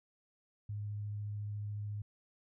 sine tone with vibrato, 103.83 Hz, G#2, in tune, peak -37 dBFS, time 0.69-2.02 s, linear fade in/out 5 ms, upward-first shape sine, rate 14 Hz, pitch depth 9 cents each way, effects none

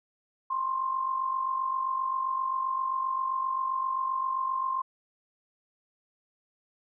sine tone with amplitude modulation, 1054 Hz, C6, 12 cents sharp, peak -24 dBFS, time 0.5-4.82 s, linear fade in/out 10 ms, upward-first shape sine, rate 47.6 Hz, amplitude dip 60%, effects none

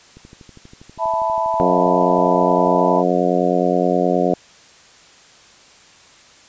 click train, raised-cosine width 3 ms, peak -28 dBFS, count 33, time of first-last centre 0.17-2.751 s, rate 12.4 Hz
sine chord, E suspended fourth, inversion none, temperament just, 659.3 / 879 / 988.9 Hz, E5 / A5 / B5, 0 / -2 / +2 cents, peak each -21 dBFS, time 0.98-3.04 s, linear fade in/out 50 ms
harmonic tone, 89.6 Hz, F2, 45 cents sharp, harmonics 2 / 3 / 4 / 5 / 6 / 7 / 8, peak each -22 / -22 / -22 / -22 / -22 / -22 / -22 dBFS, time 1.6-4.34 s, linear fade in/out 0 ms
effects white hiss -47 dBFS RMS until 6.48 s + resampled to 16000 Hz

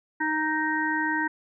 harmonic tone, 311.1 Hz, D#4, in tune, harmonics 1 / 3 / 5 / 6, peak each -29 / -29 / -29 / -29 dBFS, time 0.2-1.28 s, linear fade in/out 10 ms, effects none

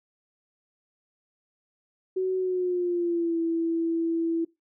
sine tone with pitch glide, 373.9 to 331.2 Hz, F#4 to E4, +18 to +8 cents, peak -23 dBFS, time 2.16-4.45 s, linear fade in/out 10 ms, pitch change -210 cents, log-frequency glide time 2.37-3.39 s, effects noise-tail reverb RT60 0.2 s tail -21 dB re dry

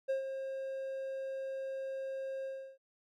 triangle tone with ADSR envelope, 535 Hz, C5, 38 cents sharp, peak -27 dBFS, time 0.08-2.78 s, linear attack 20 ms, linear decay 120 ms, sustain -8 dB, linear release 330 ms, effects none

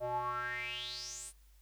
square tone with band-pass filter sweep, 122.5 Hz, B2, 14 cents flat, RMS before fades -39 dBFS, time 0-1.33 s, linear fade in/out 50 ms, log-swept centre 620 to 9600 Hz, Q 7.9, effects added 50 Hz sine -59 dBFS peak until 1.61 s + white hiss -71 dBFS RMS until 1.61 s

